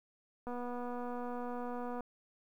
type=click train; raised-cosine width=1 ms; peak=-29 dBFS; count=376; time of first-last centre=0.47-2.007 s; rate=244 Hz; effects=11-bit